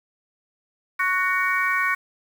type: harmonic tone with a mistuned harmonic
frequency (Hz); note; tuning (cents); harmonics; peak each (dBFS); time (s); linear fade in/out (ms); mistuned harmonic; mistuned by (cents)
370; F#4; 0; 3 / 4 / 5 / 6; -25 / -25 / -25 / -25; 0.99-1.95; 10; 6; +23
effects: 7-bit

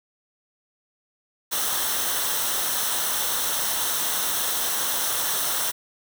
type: noise with comb filter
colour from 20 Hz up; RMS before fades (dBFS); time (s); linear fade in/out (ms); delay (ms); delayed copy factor
white; -25; 1.51-5.72; 20; 0.42; -0.6
effects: none

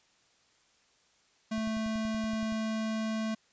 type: tone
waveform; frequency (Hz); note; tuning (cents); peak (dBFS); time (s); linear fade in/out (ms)
square; 220; A3; 0; -31; 1.51-3.35; 10
type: click train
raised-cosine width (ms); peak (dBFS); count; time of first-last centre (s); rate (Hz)
5; -34; 11; 1.58-2.523; 10.6
effects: white hiss -67 dBFS RMS until 3.52 s + resampled to 16000 Hz

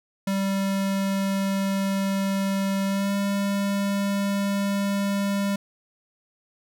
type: tone with pitch glide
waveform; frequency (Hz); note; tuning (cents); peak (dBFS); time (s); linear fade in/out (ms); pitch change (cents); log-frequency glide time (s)
square; 195.3 to 199.4; G3 to G3; -6 to +30; -23; 0.27-5.56; 5; +36; 2.86-3.14
effects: none

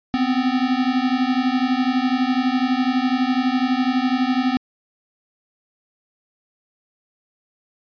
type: beating tone pair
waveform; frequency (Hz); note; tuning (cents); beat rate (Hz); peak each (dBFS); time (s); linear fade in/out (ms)
square; 250 / 262; B3 / C4; +21 / +2; 12; -21; 0.14-4.57; 0
effects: resampled to 11025 Hz

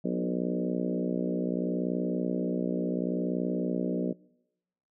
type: harmonic tone with a mistuned harmonic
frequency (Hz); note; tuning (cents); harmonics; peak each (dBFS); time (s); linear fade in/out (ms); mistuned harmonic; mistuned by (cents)
60.7; B1; -29; 3 / 4 / 5 / 6 / 7 / 8 / 9 / 10; -31 / -33 / -35 / -37 / -38 / -39 / -40 / -41; 0.04-4.13; 10; 4; +19
effects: noise-tail reverb RT60 0.9 s tail -24 dB re dry

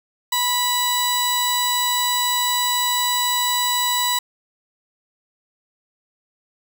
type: tone pair together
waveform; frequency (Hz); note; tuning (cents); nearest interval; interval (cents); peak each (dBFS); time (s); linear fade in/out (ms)
sawtooth; 982 / 3928; B5 / B7; -10 / -10; 2 octaves; 2400; -17; 0.32-4.19; 5
effects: none

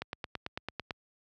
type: click train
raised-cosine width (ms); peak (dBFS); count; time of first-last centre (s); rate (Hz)
0.3; -19; 9; 0.02-0.908; 9.01
effects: high-pass 60 Hz 12 dB/octave

